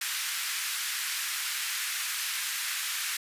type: high-pass noise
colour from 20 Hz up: pink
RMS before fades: -32 dBFS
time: 0.01-3.17 s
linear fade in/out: 5 ms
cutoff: 1500 Hz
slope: 24 dB/octave
effects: resampled to 32000 Hz